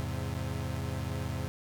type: chord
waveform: 35% pulse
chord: E augmented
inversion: none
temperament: equal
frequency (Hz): 82.41 / 103.83 / 130.81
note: E2 / G#2 / B#2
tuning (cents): 0 / 0 / 0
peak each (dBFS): -35 / -36 / -35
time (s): 0-1.48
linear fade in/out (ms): 0
effects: none